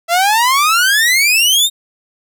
sawtooth exponential sweep, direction up, 661 to 3761 Hz, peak -6 dBFS, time 0.08-1.7 s, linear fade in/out 50 ms, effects none

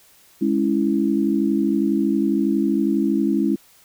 sine chord, C# minor, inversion second, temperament equal, 207.7 / 277.2 / 329.6 Hz, G#3 / C#4 / E4, 0 / 0 / 0 cents, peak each -21 dBFS, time 0.41-3.56 s, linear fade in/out 10 ms, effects white hiss -53 dBFS RMS until 3.84 s

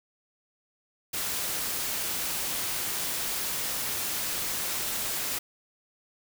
white noise, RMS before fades -31 dBFS, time 1.13-5.39 s, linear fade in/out 10 ms, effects none

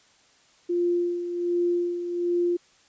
sine tone with tremolo, 349.2 Hz, F4, in tune, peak -20 dBFS, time 0.69-2.57 s, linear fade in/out 10 ms, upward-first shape sine, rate 1.3 Hz, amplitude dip 60%, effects white hiss -59 dBFS RMS until 2.88 s + resampled to 16000 Hz

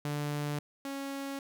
sawtooth tone pair in turn, 146.83 / 275.7 Hz, D3 / C#4, 0 / -9 cents, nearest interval major seventh, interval 1091 cents, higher second, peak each -28 / -32 dBFS, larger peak first, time 0.05-0.59 / 0.85-1.39 s, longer neither, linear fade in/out 2 ms, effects none

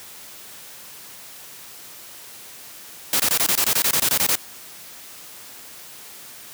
white noise bursts, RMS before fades -19 dBFS, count 14, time 3.13-4.355 s, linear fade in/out 2 ms, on 68 ms, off 21 ms, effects white hiss -41 dBFS RMS until 6.53 s + high-pass 80 Hz 12 dB/octave

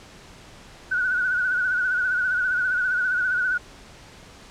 sine tone with vibrato, 1480 Hz, F#6, in tune, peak -20 dBFS, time 0.91-3.58 s, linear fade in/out 10 ms, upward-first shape sine, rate 15 Hz, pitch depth 59 cents each way, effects pink hiss -46 dBFS RMS until 4.5 s + low-pass 7000 Hz 12 dB/octave

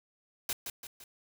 white noise with echo, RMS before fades -33 dBFS, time 0.49-0.53 s, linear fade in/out 2 ms, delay 170 ms, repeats 3, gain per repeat -6 dB, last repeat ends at 1.04 s, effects none

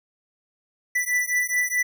square beating tone pair, 1975.5 / 1980.2 Hz, B6 / B6, 0 / +4 cents, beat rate 4.7 Hz, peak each -25 dBFS, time 0.95-1.83 s, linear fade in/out 10 ms, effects none

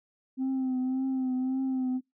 sine tone with vibrato, 260 Hz, C4, 11 cents flat, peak -24 dBFS, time 0.37-2.01 s, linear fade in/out 50 ms, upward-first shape triangle, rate 1.8 Hz, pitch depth 41 cents each way, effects noise-tail reverb RT60 0.2 s tail -24 dB re dry + tanh soft clip ceiling -25 dBFS

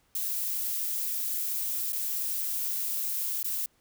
violet noise with dropouts, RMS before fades -31 dBFS, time 0.15-3.66 s, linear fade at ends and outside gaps 2 ms, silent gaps 1.923-1.93 / 3.43-3.444 s, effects pink hiss -68 dBFS RMS until 3.8 s

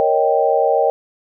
sine chord, Eb dominant seventh, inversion second, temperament equal, 466.2 / 554.4 / 622.3 / 784 Hz, Bb4 / Db5 / Eb5 / G5, 0 / 0 / 0 / 0 cents, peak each -18 dBFS, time 0-0.9 s, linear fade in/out 0 ms, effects none

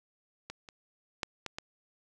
clicks, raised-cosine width 0.2 ms, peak -23 / -30 / -14 / -19 / -20 dBFS, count 5, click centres 0.5 / 0.688 / 1.232 / 1.463 / 1.585 s, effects none

